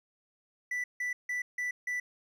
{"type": "tone bursts", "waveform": "triangle", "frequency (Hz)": 1975.5, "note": "B6", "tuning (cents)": 0, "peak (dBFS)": -29, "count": 5, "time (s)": [0.71, 2], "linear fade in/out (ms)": 5, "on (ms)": 130, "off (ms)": 160, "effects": []}